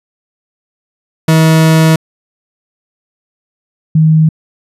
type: tone pair in turn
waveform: 40% pulse / sine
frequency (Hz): 160 / 157.71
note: D#3 / D#3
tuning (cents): +49 / +24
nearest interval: unison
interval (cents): 25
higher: first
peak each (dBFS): -4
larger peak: neither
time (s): 1.28-1.96 / 3.95-4.29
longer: first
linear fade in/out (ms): 5
effects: resampled to 32000 Hz